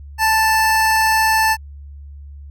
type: tone with vibrato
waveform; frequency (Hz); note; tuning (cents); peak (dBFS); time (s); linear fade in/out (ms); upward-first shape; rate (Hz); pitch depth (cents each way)
25% pulse; 881; A5; +2; -9; 0.18-1.57; 50; sine; 20; 10
effects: added 71 Hz sine -33 dBFS peak until 2.5 s